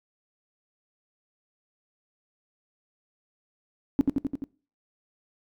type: tone with echo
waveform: sine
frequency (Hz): 277.2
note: C#4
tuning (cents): 0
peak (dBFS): -14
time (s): 3.99-4.01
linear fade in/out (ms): 0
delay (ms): 86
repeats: 5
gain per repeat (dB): -3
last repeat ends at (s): 4.44
effects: noise-tail reverb RT60 0.4 s tail -22 dB re dry + tanh soft clip ceiling -11 dBFS